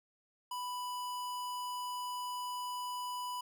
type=tone; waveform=square; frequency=990 Hz; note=B5; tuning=4 cents sharp; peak=-38 dBFS; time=0.51-3.41 s; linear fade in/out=5 ms; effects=none